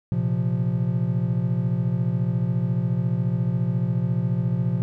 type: chord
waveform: triangle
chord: Bb suspended second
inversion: none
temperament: equal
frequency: 116.54 / 130.81 / 174.61 Hz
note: Bb2 / C3 / F3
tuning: 0 / 0 / 0 cents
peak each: -23 dBFS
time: 0.12-4.82 s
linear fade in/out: 0 ms
effects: none